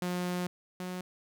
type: tone pair in turn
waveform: sawtooth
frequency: 178.9 / 181.92 Hz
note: F3 / F#3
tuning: +42 / -29 cents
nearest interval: unison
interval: 29 cents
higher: second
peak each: -27 / -32 dBFS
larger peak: first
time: 0.02-0.47 / 0.8-1.01 s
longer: first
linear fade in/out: 2 ms
effects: none